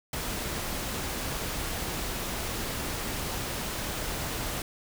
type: noise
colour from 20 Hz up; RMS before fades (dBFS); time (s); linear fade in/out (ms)
pink; -33; 0.13-4.62; 2
effects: none